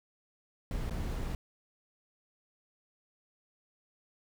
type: noise with dropouts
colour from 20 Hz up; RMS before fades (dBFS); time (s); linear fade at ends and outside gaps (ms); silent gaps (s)
brown; -35; 0.71-1.35; 1; 0.898-0.908
effects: none